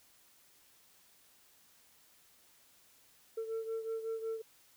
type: beating tone pair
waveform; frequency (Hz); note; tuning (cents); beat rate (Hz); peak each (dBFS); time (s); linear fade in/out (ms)
sine; 447.7 / 453.1; A4 / A#4; +30 / -49; 5.4; -35 / -40; 3.37-4.42; 10
effects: tanh soft clip ceiling -33 dBFS + white hiss -65 dBFS RMS until 4.76 s